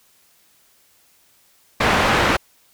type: low-pass noise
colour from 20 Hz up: white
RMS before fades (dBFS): -17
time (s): 1.8-2.37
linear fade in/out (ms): 10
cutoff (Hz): 1800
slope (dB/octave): 12
effects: white hiss -57 dBFS RMS until 2.73 s